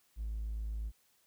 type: tone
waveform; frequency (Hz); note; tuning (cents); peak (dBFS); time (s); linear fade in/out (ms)
triangle; 54; A1; -32; -32; 0.16-0.92; 50
effects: tanh soft clip ceiling -31 dBFS + white hiss -71 dBFS RMS until 1.26 s